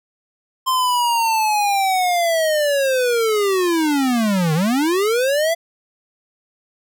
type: linear two-way sweep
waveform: square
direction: down then up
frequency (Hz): 1046.5 to 149.8 to 681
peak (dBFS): -16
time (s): 0.66-5.55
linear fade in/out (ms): 20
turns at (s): 4.54
effects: none